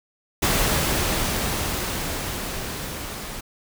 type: noise with level ramp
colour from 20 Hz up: pink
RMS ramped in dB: -20 to -34 dBFS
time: 0.42-3.41 s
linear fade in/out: 10 ms
effects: none

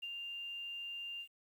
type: tone with ADSR envelope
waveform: sine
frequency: 2794 Hz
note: F7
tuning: in tune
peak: -39 dBFS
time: 0.02-1.28 s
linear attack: 14 ms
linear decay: 37 ms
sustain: -2 dB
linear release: 78 ms
effects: 11-bit

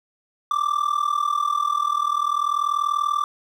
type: tone with amplitude modulation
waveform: triangle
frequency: 1174.7 Hz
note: D6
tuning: in tune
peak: -14 dBFS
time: 0.51-3.24 s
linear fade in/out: 2 ms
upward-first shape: sine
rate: 40.4 Hz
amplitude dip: 85%
effects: 9-bit

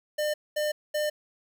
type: tone bursts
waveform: square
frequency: 602 Hz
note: D5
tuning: 43 cents sharp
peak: -26 dBFS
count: 3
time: 0.18-1.1 s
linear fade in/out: 10 ms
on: 160 ms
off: 220 ms
effects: 10-bit

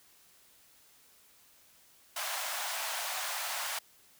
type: high-pass noise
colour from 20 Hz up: pink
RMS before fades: -36 dBFS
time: 2.16-3.79 s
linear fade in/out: 5 ms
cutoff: 640 Hz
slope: 48 dB/octave
effects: white hiss -62 dBFS RMS until 4.19 s

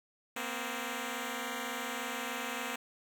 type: tone pair together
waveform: 5% pulse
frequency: 234.6 / 258.1 Hz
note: A#3 / C4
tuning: +11 / -23 cents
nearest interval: major second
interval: 166 cents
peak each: -27 dBFS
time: 0.36-2.76 s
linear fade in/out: 5 ms
effects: none

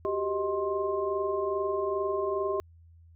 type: tone cluster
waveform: sine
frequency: 373.4 / 395.8 / 626 / 1057 Hz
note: F#4 / G4 / D#5 / C6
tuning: +16 / +17 / +10 / +17 cents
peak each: -37 / -29 / -33 / -34 dBFS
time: 0.05-2.6 s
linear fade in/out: 0 ms
effects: added 83 Hz sine -52 dBFS peak until 3.15 s

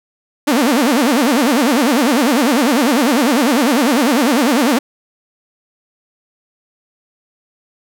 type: tone with vibrato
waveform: sawtooth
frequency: 261.6 Hz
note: C4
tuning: in tune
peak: -7 dBFS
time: 0.47-4.79 s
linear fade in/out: 10 ms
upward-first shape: sine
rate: 10 Hz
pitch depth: 270 cents each way
effects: none

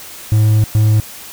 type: tone bursts at uneven times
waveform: triangle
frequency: 107.9 Hz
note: A2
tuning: 33 cents flat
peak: -6 dBFS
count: 2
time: 0.32-0.64 / 0.75-1 s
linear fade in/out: 0 ms
effects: white hiss -33 dBFS RMS until 1.32 s

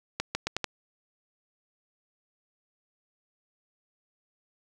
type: accelerating click train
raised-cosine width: 0.2 ms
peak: -11 dBFS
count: 5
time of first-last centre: 0.2-0.643 s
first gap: 150 ms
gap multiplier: 0.8
effects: none

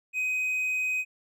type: tone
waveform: triangle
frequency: 2513 Hz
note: D#7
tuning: 17 cents sharp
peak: -24 dBFS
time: 0.13-1.05 s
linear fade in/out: 50 ms
effects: none

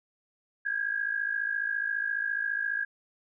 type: tone pair together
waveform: sine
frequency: 1603 / 1657.6 Hz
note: G6 / G#6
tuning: +38 / -4 cents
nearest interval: minor second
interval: 58 cents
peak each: -31 / -30 dBFS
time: 0.65-2.85 s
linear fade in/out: 10 ms
effects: none

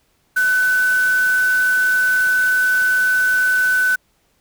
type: tone in noise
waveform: sine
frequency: 1505 Hz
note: F#6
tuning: 29 cents sharp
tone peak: -13 dBFS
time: 0.36-3.96 s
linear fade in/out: 10 ms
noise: white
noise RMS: -31 dBFS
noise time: 0.36-3.96 s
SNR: +15 dB
effects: pink hiss -62 dBFS RMS until 4.4 s

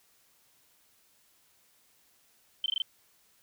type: tone bursts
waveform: sine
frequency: 3100 Hz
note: G7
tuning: 20 cents flat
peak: -26 dBFS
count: 5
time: 2.64-2.82 s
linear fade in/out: 2 ms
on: 20 ms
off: 20 ms
effects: white hiss -66 dBFS RMS until 3.42 s

